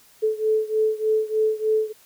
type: beating tone pair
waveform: sine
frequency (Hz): 433.7 / 437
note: A4 / A4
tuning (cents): -25 / -12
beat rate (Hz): 3.3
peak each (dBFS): -21 / -23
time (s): 0.22-1.93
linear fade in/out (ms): 20
effects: white hiss -54 dBFS RMS until 2.05 s